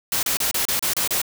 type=noise bursts; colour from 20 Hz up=white; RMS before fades=-22 dBFS; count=8; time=0.12-1.217 s; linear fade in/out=2 ms; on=110 ms; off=31 ms; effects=none